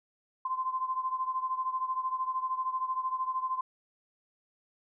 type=beating tone pair; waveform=sine; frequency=1034 / 1047 Hz; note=C6 / C6; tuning=-21 / +1 cents; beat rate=13 Hz; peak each=-31 / -35 dBFS; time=0.45-3.61 s; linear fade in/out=5 ms; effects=none